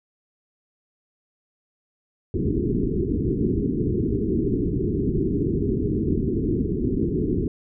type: low-pass noise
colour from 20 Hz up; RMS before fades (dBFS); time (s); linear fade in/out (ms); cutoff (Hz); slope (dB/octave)
white; -23; 2.34-7.48; 2; 420; 96
effects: none